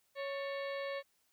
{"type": "harmonic tone with a mistuned harmonic", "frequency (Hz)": 554.4, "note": "C#5", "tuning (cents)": 0, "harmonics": [1, 2, 3, 4, 5, 6, 7, 8], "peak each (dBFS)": [-38, -47, -47, -48, -55, -56, -55, -56], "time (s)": [0.15, 1.03], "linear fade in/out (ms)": 50, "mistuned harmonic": 3, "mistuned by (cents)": 110, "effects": ["white hiss -75 dBFS RMS until 1.32 s"]}